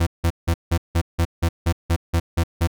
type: tone bursts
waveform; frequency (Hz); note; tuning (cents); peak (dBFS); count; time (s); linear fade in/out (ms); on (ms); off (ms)
40% pulse; 84; E2; +33; -15; 12; 0-2.674; 10; 67; 170
effects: none